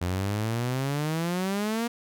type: exponential sweep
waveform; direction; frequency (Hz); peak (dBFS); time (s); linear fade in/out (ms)
sawtooth; up; 86.7 to 238.9; -22; 0.01-1.88; 10
effects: none